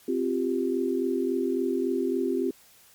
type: chord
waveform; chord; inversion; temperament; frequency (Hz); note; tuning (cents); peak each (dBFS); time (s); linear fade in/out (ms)
sine; C suspended fourth; none; just; 261.6 / 348.8 / 392.4; C4 / F4 / G4; 0 / -2 / +2; -28; 0.08-2.51; 5
effects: white hiss -56 dBFS RMS until 2.94 s + MP3 96 kbps

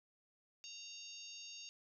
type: harmonic tone with a mistuned harmonic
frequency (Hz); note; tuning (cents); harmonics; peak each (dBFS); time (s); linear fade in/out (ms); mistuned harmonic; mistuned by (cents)
926; A#5; -12; 3 / 4 / 5 / 6 / 7; -54 / -57 / -54 / -59 / -55; 0.64-1.69; 0; 6; -16
effects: none

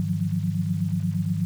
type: tone cluster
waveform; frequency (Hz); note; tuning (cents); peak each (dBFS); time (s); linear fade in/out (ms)
sine; 102.2 / 154.4 / 172.6 / 181; G#2 / D#3 / F3 / F#3; -27 / -13 / -20 / -38; -28; 0-1.45; 0
effects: 8-bit

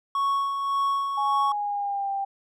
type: tone with tremolo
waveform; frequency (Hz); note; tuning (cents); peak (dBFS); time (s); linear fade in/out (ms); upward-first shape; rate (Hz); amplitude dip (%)
triangle; 1108.7; C#6; 0; -19; 0.15-1.52; 2; sine; 1.8; 45
type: tone with pitch glide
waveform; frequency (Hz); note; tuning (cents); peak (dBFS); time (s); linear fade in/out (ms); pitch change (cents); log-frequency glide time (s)
sine; 835 to 789.5; G#5 to G5; +9 to +12; -25; 1.17-2.25; 10; -97; 1.46-2.11
effects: none

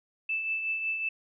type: tone with tremolo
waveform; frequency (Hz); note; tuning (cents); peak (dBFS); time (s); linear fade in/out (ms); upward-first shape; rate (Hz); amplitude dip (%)
sine; 2637; E7; 0; -26; 0.29-1.09; 5; triangle; 5.4; 50
effects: none

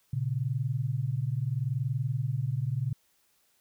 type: tone pair together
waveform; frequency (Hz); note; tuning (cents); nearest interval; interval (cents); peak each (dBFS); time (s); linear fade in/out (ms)
sine; 117.84 / 138.59; A#2 / C#3; +19 / 0; minor third; 281; -30 / -30; 0.13-2.93; 5
effects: white hiss -69 dBFS RMS until 3.6 s

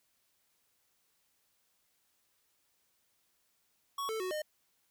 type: tone with pitch steps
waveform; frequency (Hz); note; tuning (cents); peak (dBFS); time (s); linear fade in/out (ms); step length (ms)
square; 1115 / 441.5 / 369.9 / 610; C#6 / A4 / F#4 / D#5; +10 / +6 / 0 / -34; -35; 3.98-4.42; 5; 110
effects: white hiss -75 dBFS RMS until 4.9 s

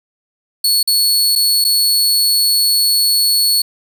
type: tone with dropouts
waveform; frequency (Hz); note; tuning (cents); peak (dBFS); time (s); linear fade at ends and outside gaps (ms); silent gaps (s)
sawtooth; 4400; C#8; -14; -8; 0.64-3.62; 5; 0.83-0.874 / 1.354-1.358 / 1.643-1.648
effects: none

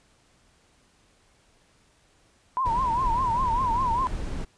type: tone with vibrato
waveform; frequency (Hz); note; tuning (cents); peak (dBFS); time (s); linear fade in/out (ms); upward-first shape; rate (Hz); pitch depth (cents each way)
sine; 980; B5; -14; -22; 2.57-4.07; 0; triangle; 5; 170
type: noise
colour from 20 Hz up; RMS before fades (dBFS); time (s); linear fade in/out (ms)
brown; -31; 2.65-4.45; 10
effects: pink hiss -62 dBFS RMS until 4.57 s + resampled to 22050 Hz

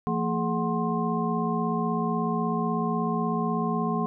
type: tone cluster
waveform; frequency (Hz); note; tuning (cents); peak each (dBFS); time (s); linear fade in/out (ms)
sine; 171.8 / 228.1 / 422.8 / 738 / 1057; F3 / A#3 / G#4 / F#5 / C6; -28 / -37 / +31 / -5 / +17; -29 / -28 / -32 / -33 / -31; 0.07-4.06; 0
effects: none

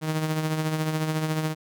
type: tone with tremolo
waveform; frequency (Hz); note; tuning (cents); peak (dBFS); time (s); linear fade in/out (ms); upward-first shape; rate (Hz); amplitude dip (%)
sawtooth; 156.6; D#3; +11; -18; 0.01-1.55; 50; triangle; 14; 55
effects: none

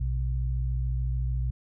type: tone pair together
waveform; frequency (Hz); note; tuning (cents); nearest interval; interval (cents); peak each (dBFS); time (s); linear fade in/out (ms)
sine; 59.83 / 126.6; A#1 / B2; +46 / +43; octave + minor second; 1297; -26 / -31; 0-1.51; 10
effects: none

